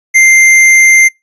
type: tone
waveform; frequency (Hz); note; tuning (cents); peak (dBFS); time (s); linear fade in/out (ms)
square; 2093; C7; 0; -3; 0.14-1.09; 20
effects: noise-tail reverb RT60 0.2 s tail -26 dB re dry + resampled to 22050 Hz